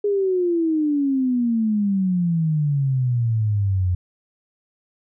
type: exponential sweep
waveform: sine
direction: down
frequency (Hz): 415.3 to 88.3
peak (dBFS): -17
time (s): 0.04-3.95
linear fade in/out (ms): 5
effects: none